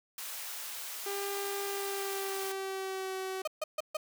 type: high-pass noise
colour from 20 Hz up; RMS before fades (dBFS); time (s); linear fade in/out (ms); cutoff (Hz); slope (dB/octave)
white; -41; 0.18-2.52; 2; 680; 12
type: tone with pitch glide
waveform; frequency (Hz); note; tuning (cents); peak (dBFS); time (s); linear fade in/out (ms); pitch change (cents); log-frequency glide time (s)
sawtooth; 398.9 to 378.7; G4 to F#4; +30 to +40; -31; 1.06-3.42; 5; -90; 1.67-3.14
type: tone bursts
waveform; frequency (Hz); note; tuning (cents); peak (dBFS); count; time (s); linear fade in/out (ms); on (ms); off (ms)
35% pulse; 618; D#5; -12; -29; 4; 3.45-3.97; 5; 25; 140
effects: none